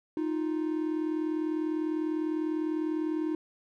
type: tone pair together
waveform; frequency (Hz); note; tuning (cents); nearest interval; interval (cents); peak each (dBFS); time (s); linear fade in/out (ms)
triangle; 311.2 / 351.2; D#4 / F4; 0 / +10; major second; 210; -27 / -32; 0.17-3.35; 2
effects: none